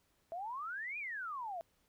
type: exponential two-way sweep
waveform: sine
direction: up then down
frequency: 650 to 2489 to 650 Hz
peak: -39 dBFS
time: 0.32-1.61 s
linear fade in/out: 0 ms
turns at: 0.98 s
effects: pink hiss -75 dBFS RMS until 1.88 s